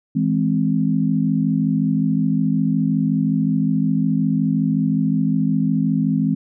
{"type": "chord", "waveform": "sine", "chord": "E augmented", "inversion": "none", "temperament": "equal with one note detuned", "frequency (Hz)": [162.26, 207.7, 261.6], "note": ["E3", "G#3", "B#3"], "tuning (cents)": [-27, 0, 0], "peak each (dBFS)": -20, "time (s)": [0.15, 6.35], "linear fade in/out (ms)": 10, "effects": []}